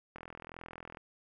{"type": "click train", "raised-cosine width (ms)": 0.5, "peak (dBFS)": -30, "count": 35, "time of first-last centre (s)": [0.16, 0.971], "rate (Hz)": 41.9, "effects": []}